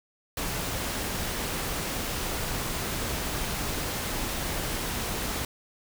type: noise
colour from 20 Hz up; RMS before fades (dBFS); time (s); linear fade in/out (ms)
pink; -31; 0.37-5.45; 2
effects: none